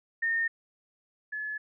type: tone pair in turn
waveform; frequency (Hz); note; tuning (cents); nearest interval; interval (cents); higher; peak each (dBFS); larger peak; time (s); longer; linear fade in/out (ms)
sine; 1829 / 1713.3; A#6 / A6; -33 / -47; minor second; 114; first; -25 / -32; first; 0.22-0.48 / 1.32-1.58; neither; 10
effects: none